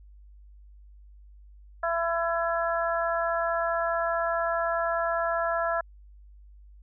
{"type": "harmonic tone", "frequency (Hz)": 335.6, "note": "E4", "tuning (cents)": 31, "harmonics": [2, 3, 4, 5], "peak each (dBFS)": [-27, -33, -30, -33], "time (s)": [1.83, 5.81], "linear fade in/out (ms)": 5, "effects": ["added 50 Hz sine -48 dBFS peak until 6.82 s"]}